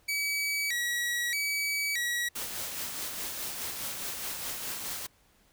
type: tone with vibrato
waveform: sawtooth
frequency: 2093 Hz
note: C7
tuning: in tune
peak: -25 dBFS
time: 0.08-2.29 s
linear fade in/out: 10 ms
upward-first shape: square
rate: 0.8 Hz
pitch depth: 150 cents each way
type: noise with tremolo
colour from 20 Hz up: white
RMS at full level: -35 dBFS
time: 2.35-5.07 s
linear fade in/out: 10 ms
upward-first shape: sine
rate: 4.8 Hz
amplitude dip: 35%
effects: pink hiss -65 dBFS RMS until 5.52 s